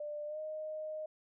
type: tone with pitch glide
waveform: sine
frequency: 594 to 619.6 Hz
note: D5 to D#5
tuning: +20 to -7 cents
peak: -38 dBFS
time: 0-1.06 s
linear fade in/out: 5 ms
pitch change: +73 cents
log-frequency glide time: 0.26-0.39 s
effects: none